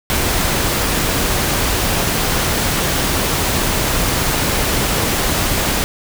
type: noise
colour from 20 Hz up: pink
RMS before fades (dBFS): -17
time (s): 0.1-5.84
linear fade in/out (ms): 0
effects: none